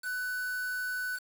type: tone with quantisation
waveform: triangle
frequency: 1496 Hz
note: F#6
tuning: 19 cents sharp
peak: -30 dBFS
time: 0.02-1.2 s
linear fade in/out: 50 ms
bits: 7
effects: none